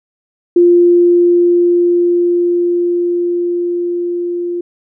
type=tone with level ramp; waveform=sine; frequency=349.2 Hz; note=F4; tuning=in tune; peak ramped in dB=-4 to -16 dBFS; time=0.56-4.61 s; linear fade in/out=5 ms; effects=none